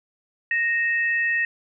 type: tone pair together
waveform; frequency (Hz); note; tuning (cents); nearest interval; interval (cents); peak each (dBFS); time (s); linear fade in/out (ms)
sine; 1862 / 2623; A#6 / E7; -2 / -9; tritone; 593; -20 / -28; 0.51-1.45; 2
effects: none